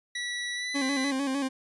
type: tone with pitch glide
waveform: 25% pulse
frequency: 1946 to 1999.6 Hz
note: B6 to B6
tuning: -26 to +21 cents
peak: -27 dBFS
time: 0.15-1.11 s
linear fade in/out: 5 ms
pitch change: +47 cents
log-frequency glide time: 0.53-0.74 s
type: tone with vibrato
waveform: 40% pulse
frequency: 271.9 Hz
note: C#4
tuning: 33 cents flat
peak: -26 dBFS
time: 0.74-1.49 s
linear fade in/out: 20 ms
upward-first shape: square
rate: 6.6 Hz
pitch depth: 55 cents each way
effects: resampled to 24000 Hz